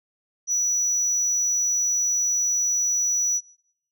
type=tone; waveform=sine; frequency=5890 Hz; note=F#8; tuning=9 cents flat; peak=-18 dBFS; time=0.47-3.41 s; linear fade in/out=50 ms; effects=noise-tail reverb RT60 0.7 s tail -21 dB re dry + tanh soft clip ceiling -18 dBFS